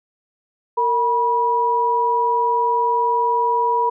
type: tone pair together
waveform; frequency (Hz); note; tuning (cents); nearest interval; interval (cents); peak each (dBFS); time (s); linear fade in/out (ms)
sine; 460 / 970.2; A#4 / B5; -23 / -31; octave + minor second; 1292; -22 / -16; 0.77-3.9; 10
effects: none